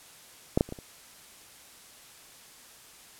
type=clicks; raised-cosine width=2 ms; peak=-8 / -8 / -29 / -22 / -30 dBFS; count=5; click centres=0.575 / 0.609 / 0.69 / 0.724 / 0.788 s; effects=white hiss -52 dBFS RMS until 3.19 s + low-pass 12000 Hz 12 dB/octave